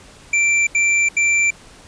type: tone bursts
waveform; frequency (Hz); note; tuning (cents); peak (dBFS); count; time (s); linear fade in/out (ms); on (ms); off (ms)
square; 2349; D7; 0; -14; 3; 0.33-1.506; 5; 340; 78
effects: pink hiss -44 dBFS RMS until 1.87 s + resampled to 22050 Hz